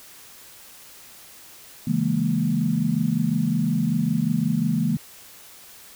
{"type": "chord", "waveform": "sine", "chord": "A# half-diminished seventh", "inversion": "first", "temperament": "equal", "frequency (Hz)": [138.59, 164.81, 207.7, 233.1], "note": ["C#3", "E3", "G#3", "A#3"], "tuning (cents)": [0, 0, 0, 0], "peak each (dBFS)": [-28, -24, -25, -24], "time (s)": [1.87, 4.97], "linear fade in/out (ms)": 5, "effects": ["white hiss -46 dBFS RMS until 5.95 s"]}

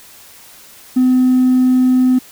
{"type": "tone with hard clipping", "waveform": "sine", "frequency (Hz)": 254.6, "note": "C4", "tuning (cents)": -47, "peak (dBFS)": -9, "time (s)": [0.96, 2.19], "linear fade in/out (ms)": 10, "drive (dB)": 1, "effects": ["white hiss -41 dBFS RMS until 2.31 s"]}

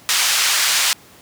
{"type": "band-pass noise", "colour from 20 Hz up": "white", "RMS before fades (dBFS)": -17, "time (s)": [0.09, 0.93], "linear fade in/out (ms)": 0, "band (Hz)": [1200, 6800], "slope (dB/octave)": 12, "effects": ["pink hiss -46 dBFS RMS until 1.21 s", "high-pass 100 Hz 12 dB/octave"]}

